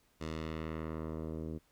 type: tone with low-pass filter sweep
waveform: 10% pulse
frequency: 79.4 Hz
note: D#2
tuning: 36 cents sharp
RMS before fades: -40 dBFS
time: 0.2-1.59 s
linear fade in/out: 20 ms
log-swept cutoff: 6500 to 350 Hz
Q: 0.89
effects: pink hiss -71 dBFS RMS until 1.71 s

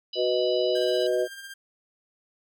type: harmonic tone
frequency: 987.8 Hz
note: B5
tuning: in tune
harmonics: 3 / 4 / 5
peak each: -35 / -37 / -39 dBFS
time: 0.13-1.07 s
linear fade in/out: 5 ms
type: chord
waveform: sine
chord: B major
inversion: second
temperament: equal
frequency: 370 / 493.9 / 622.3 Hz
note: F#4 / B4 / D#5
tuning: 0 / 0 / 0 cents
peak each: -26 dBFS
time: 0.15-1.28 s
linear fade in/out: 50 ms
type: tone with tremolo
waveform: sawtooth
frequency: 1595 Hz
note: G6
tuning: 30 cents sharp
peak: -34 dBFS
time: 0.75-1.54 s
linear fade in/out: 5 ms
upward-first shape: sine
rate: 16 Hz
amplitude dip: 45%
effects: none

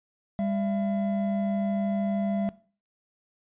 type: tone pair together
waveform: triangle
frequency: 200.2 / 673.4 Hz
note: G3 / E5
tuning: +37 / +37 cents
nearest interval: octave + major sixth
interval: 2100 cents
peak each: -24 / -30 dBFS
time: 0.39-2.49 s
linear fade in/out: 0 ms
effects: noise-tail reverb RT60 0.4 s tail -18 dB re dry + resampled to 8000 Hz

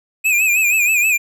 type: tone with vibrato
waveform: square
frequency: 2501 Hz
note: D#7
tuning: 8 cents sharp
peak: -13 dBFS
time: 0.24-1.18 s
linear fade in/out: 20 ms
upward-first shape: sine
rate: 6.3 Hz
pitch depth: 90 cents each way
effects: none

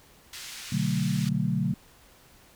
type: band-pass noise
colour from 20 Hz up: white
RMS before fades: -41 dBFS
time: 0.33-1.29 s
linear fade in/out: 2 ms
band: 1700 to 6300 Hz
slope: 12 dB/octave
type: chord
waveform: sine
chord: B minor seventh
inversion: none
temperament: equal with one note detuned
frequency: 123.47 / 146.83 / 185 / 221.5 Hz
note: B2 / D3 / F#3 / A3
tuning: 0 / 0 / 0 / +12 cents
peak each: -31 / -28 / -28 / -31 dBFS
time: 0.72-1.74 s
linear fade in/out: 5 ms
effects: pink hiss -56 dBFS RMS until 2.55 s

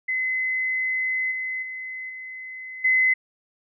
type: tone with level steps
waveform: sine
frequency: 2038 Hz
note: C7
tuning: 46 cents flat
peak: -22 / -26 / -31 / -34 / -16 dBFS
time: 0.08-3.14 s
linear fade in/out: 10 ms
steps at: 1.31 / 1.62 / 2.09 / 2.84 s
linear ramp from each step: 10 ms
effects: none

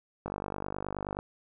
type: click train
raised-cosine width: 1 ms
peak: -20 dBFS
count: 47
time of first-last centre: 0.26-1.189 s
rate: 49.5 Hz
effects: none

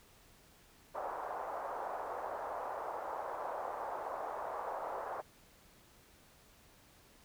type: band-pass noise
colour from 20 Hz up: pink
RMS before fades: -41 dBFS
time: 0.94-5.22 s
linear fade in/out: 20 ms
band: 560 to 1100 Hz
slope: 24 dB/octave
effects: pink hiss -63 dBFS RMS until 7.24 s

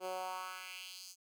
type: tone with high-pass filter sweep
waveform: 10% pulse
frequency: 185 Hz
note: F#3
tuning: in tune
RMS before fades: -44 dBFS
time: 0-1.16 s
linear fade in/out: 50 ms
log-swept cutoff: 420 to 6300 Hz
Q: 2.3
effects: none

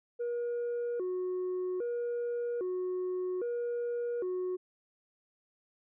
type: tone with vibrato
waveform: sine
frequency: 418.3 Hz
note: G#4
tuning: 12 cents sharp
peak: -29 dBFS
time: 0.19-4.57 s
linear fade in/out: 20 ms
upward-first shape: square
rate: 0.62 Hz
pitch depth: 230 cents each way
effects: tanh soft clip ceiling -30 dBFS

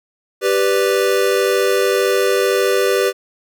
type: chord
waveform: square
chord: G major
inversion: none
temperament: equal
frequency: 392 / 493.9 / 587.3 Hz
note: G4 / B4 / D5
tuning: 0 / 0 / 0 cents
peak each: -17 / -18 / -23 dBFS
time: 0.41-3.13 s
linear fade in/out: 50 ms
effects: none

